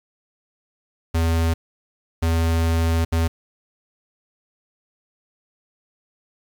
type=tone bursts at uneven times; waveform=square; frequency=82.41 Hz; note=E2; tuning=in tune; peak=-18 dBFS; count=3; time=1.14-1.54 / 2.22-3.05 / 3.12-3.28 s; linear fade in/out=10 ms; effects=8-bit